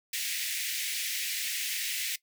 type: high-pass noise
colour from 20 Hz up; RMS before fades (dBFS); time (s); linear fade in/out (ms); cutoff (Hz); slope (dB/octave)
pink; -33; 0.13-2.16; 5; 1900; 48
effects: noise-tail reverb RT60 0.1 s tail -19 dB re dry